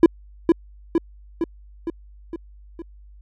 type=tone with echo; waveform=triangle; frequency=334 Hz; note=E4; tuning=23 cents sharp; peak=-4 dBFS; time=0.03-0.06 s; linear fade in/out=2 ms; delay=460 ms; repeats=6; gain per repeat=-4 dB; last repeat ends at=2.82 s; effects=added 50 Hz sine -43 dBFS peak until 3.21 s